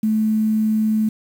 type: tone with quantisation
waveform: sine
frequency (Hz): 217.1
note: A3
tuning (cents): -23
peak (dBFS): -15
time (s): 0.03-1.09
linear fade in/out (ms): 5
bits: 7
effects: none